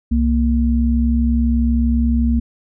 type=tone pair together; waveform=sine; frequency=65.5 / 233.4 Hz; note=C2 / A#3; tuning=+2 / +2 cents; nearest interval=octave + minor seventh; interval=2200 cents; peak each=-15 / -16 dBFS; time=0.11-2.4 s; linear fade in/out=10 ms; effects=none